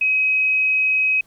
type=tone; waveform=sine; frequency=2538 Hz; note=D#7; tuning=34 cents sharp; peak=-15 dBFS; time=0.01-1.21 s; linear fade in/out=5 ms; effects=pink hiss -58 dBFS RMS until 1.26 s

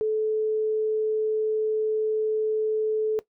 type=tone; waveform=sine; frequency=433.6 Hz; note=A4; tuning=25 cents flat; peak=-21 dBFS; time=0.01-3.19 s; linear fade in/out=0 ms; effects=noise-tail reverb RT60 0.1 s tail -17 dB re dry

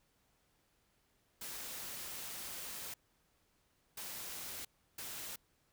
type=noise bursts at uneven times; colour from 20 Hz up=white; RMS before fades=-45 dBFS; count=3; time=1.41-2.94 / 3.97-4.65 / 4.98-5.36 s; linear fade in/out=5 ms; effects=pink hiss -75 dBFS RMS until 5.72 s

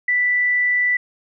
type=tone; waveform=sine; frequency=1975.5 Hz; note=B6; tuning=in tune; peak=-15 dBFS; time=0.08-0.97 s; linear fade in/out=5 ms; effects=none

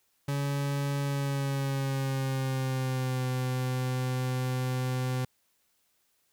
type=tone with pitch glide; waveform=40% pulse; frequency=141.1 to 127.9 Hz; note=C#3 to C3; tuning=+31 to -39 cents; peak=-27 dBFS; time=0.28-5.25 s; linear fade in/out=5 ms; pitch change=-170 cents; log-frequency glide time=1.01-3.26 s; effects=white hiss -72 dBFS RMS until 6.32 s

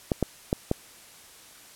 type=clicks; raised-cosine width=2 ms; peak=-9 dBFS; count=4; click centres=0.118 / 0.227 / 0.529 / 0.714 s; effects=white hiss -50 dBFS RMS until 1.75 s + low-pass 12000 Hz 12 dB/octave

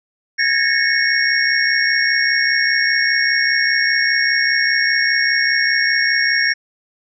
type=tone cluster; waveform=sine; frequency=1650 / 1784 / 1849 / 2192 / 5560 Hz; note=G#6 / A6 / A#6 / C#7 / F8; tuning=-12 / +23 / -15 / -20 / -9 cents; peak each=-20 dBFS; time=0.38-6.54 s; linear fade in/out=20 ms; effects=none

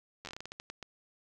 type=slowing click train; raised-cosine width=0.2 ms; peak=-25 dBFS; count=13; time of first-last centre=0.25-0.827 s; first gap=10 ms; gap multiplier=1.26; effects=none

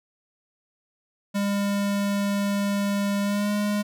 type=tone with pitch glide; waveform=square; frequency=201.3 to 206.7 Hz; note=G3 to G#3; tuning=+46 to -8 cents; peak=-23 dBFS; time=1.34-3.83 s; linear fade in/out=20 ms; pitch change=+46 cents; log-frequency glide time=3.22-3.51 s; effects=none

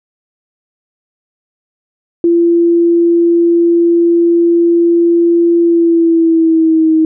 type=tone with pitch glide; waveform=sine; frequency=340.5 to 317.7 Hz; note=F4 to D#4; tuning=-44 to +36 cents; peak=-6 dBFS; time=2.24-7.05 s; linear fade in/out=2 ms; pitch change=-120 cents; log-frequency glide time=5.6-6.94 s; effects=none

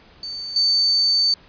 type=tone with level steps; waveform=sine; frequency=4545 Hz; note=C#8; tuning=42 cents sharp; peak=-27 / -14 dBFS; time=0.23-1.34 s; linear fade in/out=2 ms; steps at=0.56 s; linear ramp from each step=2 ms; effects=pink hiss -50 dBFS RMS until 1.48 s + resampled to 11025 Hz

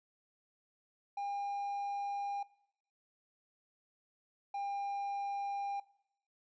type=tone pair in turn; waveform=triangle; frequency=805 / 800.9 Hz; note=G5 / G5; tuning=+46 / +37 cents; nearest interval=unison; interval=9 cents; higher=first; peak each=-34 / -34 dBFS; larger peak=neither; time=1.17-2.43 / 4.54-5.8 s; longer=neither; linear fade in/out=5 ms; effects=noise-tail reverb RT60 0.7 s tail -20 dB re dry + resampled to 16000 Hz

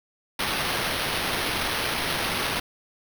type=noise with sample-and-hold; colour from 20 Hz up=violet; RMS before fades=-27 dBFS; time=0.39-2.6 s; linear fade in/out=5 ms; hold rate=7350 Hz; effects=none

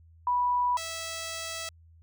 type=tone pair in turn; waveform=sine / 5% pulse; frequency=982 / 655.4 Hz; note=B5 / E5; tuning=-10 / -10 cents; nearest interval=perfect fifth; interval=700 cents; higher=first; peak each=-23 dBFS; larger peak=neither; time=0.27-0.77 / 0.77-1.69 s; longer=second; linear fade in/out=2 ms; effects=added 82 Hz sine -53 dBFS peak until 2.02 s

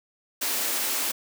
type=high-pass noise; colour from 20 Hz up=white; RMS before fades=-27 dBFS; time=0.41-1.12 s; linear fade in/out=10 ms; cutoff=220 Hz; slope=96 dB/octave; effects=none

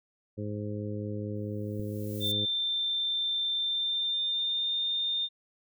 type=harmonic tone; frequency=104.5 Hz; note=G#2; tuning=11 cents sharp; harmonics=1 / 2 / 3 / 4 / 5; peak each=-35 / -38 / -40 / -41 / -42 dBFS; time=0.37-2.46 s; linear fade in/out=20 ms
type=noise with exponential growth; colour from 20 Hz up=violet; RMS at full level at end=-39 dBFS; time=1.35-2.32 s; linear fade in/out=5 ms; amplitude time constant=210 ms
type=click; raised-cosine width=5 ms; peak=-30 dBFS; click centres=1.797 s
type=tone with pitch glide; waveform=sine; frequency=3571 to 3623 Hz; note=A7 to A7; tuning=+25 to +50 cents; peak=-27 dBFS; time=2.2-5.29 s; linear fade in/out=50 ms; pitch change=+25 cents; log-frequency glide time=3.56-4.75 s
effects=none

